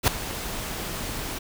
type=noise with ADSR envelope; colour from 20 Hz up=pink; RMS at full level=-17 dBFS; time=0.03-1.39 s; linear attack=47 ms; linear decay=4 ms; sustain=-15 dB; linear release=12 ms; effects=none